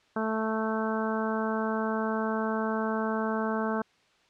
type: harmonic tone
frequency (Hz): 220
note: A3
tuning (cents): 0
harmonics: 1 / 2 / 3 / 4 / 5 / 6 / 7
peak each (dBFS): -30 / -33 / -35 / -36 / -37 / -38 / -38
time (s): 0.16-3.82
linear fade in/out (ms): 5
effects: white hiss -64 dBFS RMS until 4.29 s + low-pass 4000 Hz 12 dB/octave